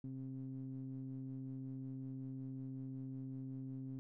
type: ring-modulated tone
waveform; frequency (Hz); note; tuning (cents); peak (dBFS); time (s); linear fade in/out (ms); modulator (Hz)
triangle; 66.9; C2; +39; -38; 0.04-3.99; 0; 198
effects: none